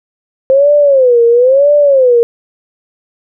sine tone with vibrato, 523.3 Hz, C5, in tune, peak -4 dBFS, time 0.5-2.23 s, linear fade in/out 0 ms, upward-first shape sine, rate 1 Hz, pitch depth 200 cents each way, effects none

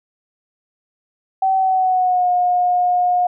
sine tone with pitch glide, 765 to 717.9 Hz, G5 to F5, -42 to +48 cents, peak -13 dBFS, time 1.42-3.27 s, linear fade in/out 5 ms, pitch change -110 cents, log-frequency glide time 1.56-2.3 s, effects none

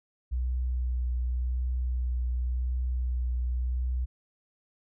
sine tone with vibrato, 61.9 Hz, B1, 5 cents sharp, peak -26 dBFS, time 0.31-4.06 s, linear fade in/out 20 ms, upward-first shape triangle, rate 0.9 Hz, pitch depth 20 cents each way, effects none

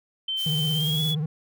sine tone with pitch glide, 3097 to 3397 Hz, G7 to G#7, -22 to +38 cents, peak -25 dBFS, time 0.28-1.15 s, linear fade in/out 5 ms, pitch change +160 cents, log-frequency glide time 0.73-1.02 s
blue noise, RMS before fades -37 dBFS, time 0.36-1.15 s, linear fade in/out 50 ms
triangle tone with vibrato, 153.5 Hz, D#3, 23 cents flat, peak -22 dBFS, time 0.46-1.26 s, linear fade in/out 5 ms, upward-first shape sine, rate 17 Hz, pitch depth 91 cents each way
effects none

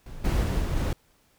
brown noise with level steps, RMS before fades -40 / -23 / -25 / -27 / -25 dBFS, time 0.06-0.93 s, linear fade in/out 2 ms, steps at 0.24 / 0.43 / 0.6 / 0.76 s, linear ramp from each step 10 ms, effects pink hiss -64 dBFS RMS until 1.38 s

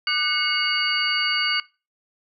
sine tone cluster, 1198 / 1495 / 2185 / 2871 / 4581 Hz, D6 / F#6 / C#7 / F7 / D8, +34 / +17 / -26 / +47 / -44 cents, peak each -31 / -27 / -26 / -25 / -25 dBFS, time 0.07-1.6 s, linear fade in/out 2 ms, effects noise-tail reverb RT60 0.3 s tail -20 dB re dry

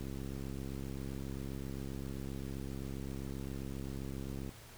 click train, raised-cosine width 3 ms, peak -30 dBFS, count 304, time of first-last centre 0.01-4.492 s, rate 67.6 Hz, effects added 111 Hz sine -57 dBFS peak until 4.77 s + pink hiss -55 dBFS RMS until 4.77 s

